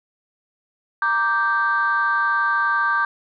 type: chord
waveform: sine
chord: G minor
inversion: first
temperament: equal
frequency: 932.3 / 1174.7 / 1568 Hz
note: Bb5 / D6 / G6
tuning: 0 / 0 / 0 cents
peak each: -25 / -20 / -19 dBFS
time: 1.02-3.05 s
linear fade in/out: 2 ms
effects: tanh soft clip ceiling -10 dBFS